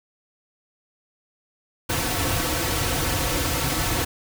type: noise with comb filter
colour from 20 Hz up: pink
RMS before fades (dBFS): -24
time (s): 1.89-4.05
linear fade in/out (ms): 10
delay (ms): 4.9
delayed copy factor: -0.85
effects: none